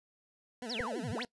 20% pulse tone with vibrato, 233.1 Hz, A#3, in tune, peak -34 dBFS, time 0.62-1.25 s, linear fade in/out 2 ms, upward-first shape sine, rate 12 Hz, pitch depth 140 cents each way
sine exponential two-way sweep, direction down then up, 6040 to 87.31 to 6040 Hz, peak -36 dBFS, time 0.69-1.24 s, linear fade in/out 10 ms, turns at 1.11 s
sine tone with exponential decay, 493.9 Hz, B4, in tune, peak -28 dBFS, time 0.79-0.9 s, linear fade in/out 5 ms, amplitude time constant 22 ms
click, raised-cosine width 5 ms, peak -30 dBFS, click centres 0.806 s
effects noise-tail reverb RT60 0.1 s tail -22 dB re dry + resampled to 24000 Hz

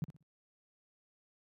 sine tone with echo, 155.56 Hz, D#3, in tune, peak -30 dBFS, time 0.02-0.04 s, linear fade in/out 0 ms, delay 62 ms, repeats 3, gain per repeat -12 dB, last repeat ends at 0.226 s, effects high-pass 100 Hz 12 dB/octave

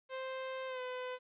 sawtooth tone with pitch glide, 523.3 to 504.3 Hz, C5 to B4, 0 to +36 cents, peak -35 dBFS, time 0.09-1.19 s, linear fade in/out 50 ms, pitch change -64 cents, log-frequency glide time 0.67-0.81 s, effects resampled to 8000 Hz + 12-bit

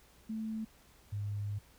sine tone pair in turn, 219.9 / 102.71 Hz, A3 / G#2, -1 / -19 cents, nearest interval octave + minor second, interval 1318 cents, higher first, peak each -35 / -34 dBFS, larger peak second, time 0.29-0.65 / 1.12-1.59 s, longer second, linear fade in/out 10 ms, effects added 60 Hz sine -66 dBFS peak until 1.78 s + pink hiss -63 dBFS RMS until 1.78 s

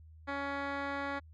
10% pulse tone with low-pass filter, 280 Hz, C#4, 18 cents sharp, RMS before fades -37 dBFS, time 0.27-1.2 s, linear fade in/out 20 ms, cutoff 2400 Hz, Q 1.4, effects added 79 Hz sine -52 dBFS peak until 1.33 s

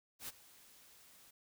white noise with ADSR envelope, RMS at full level -43 dBFS, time 0.19-1.31 s, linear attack 92 ms, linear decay 27 ms, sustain -19 dB, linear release 7 ms, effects none

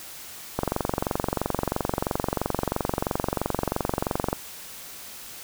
click train, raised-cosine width 1 ms, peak -9 dBFS, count 87, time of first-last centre 0.59-4.329 s, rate 23 Hz, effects white hiss -41 dBFS RMS until 5.43 s

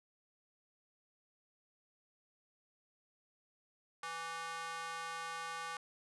square tone with high-pass filter, 165.5 Hz, E3, 7 cents sharp, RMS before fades -43 dBFS, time 4.03-5.77 s, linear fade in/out 2 ms, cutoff 1100 Hz, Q 2.2, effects resampled to 24000 Hz

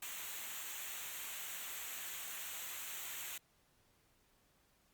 white noise with comb filter, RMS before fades -45 dBFS, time 0.02-3.38 s, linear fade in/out 5 ms, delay 0.2 ms, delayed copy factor -0.7, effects pink hiss -73 dBFS RMS until 4.93 s + Opus 48 kbps

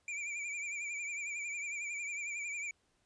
square tone with vibrato, 2344 Hz, D7, 4 cents flat, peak -38 dBFS, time 0.08-2.71 s, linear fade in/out 2 ms, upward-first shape triangle, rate 11 Hz, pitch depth 75 cents each way, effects pink hiss -75 dBFS RMS until 3.05 s + resampled to 22050 Hz

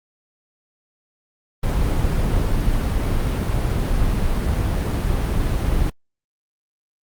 brown noise, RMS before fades -19 dBFS, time 1.63-5.9 s, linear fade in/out 5 ms, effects Opus 32 kbps

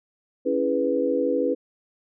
sine chord, C# minor seventh, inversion none, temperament equal, 277.2 / 329.6 / 415.3 / 493.9 Hz, C#4 / E4 / G#4 / B4, 0 / 0 / 0 / 0 cents, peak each -26 / -28 / -28 / -23 dBFS, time 0.45-1.55 s, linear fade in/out 20 ms, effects none

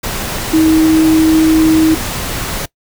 sine tone in noise, 317.7 Hz, D#4, 36 cents sharp, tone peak -6 dBFS, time 0.53-1.95 s, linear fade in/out 10 ms, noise pink, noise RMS -20 dBFS, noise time 0.03-2.66 s, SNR +11 dB, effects noise-tail reverb RT60 0.1 s tail -21 dB re dry

